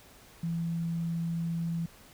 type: tone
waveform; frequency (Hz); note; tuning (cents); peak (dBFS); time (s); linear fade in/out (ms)
sine; 167.2; E3; +25; -29; 0.43-1.86; 5
effects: pink hiss -55 dBFS RMS until 2.13 s